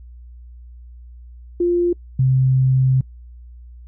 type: tone pair in turn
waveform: sine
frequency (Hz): 349.2 / 130.8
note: F4 / C3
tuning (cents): 0 / 0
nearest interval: octave + perfect fourth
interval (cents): 1700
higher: first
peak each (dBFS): -14 / -12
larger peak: second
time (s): 1.6-1.93 / 2.19-3.01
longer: second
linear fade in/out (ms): 5
effects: noise-tail reverb RT60 0.1 s tail -26 dB re dry + added 60 Hz sine -37 dBFS peak until 3.87 s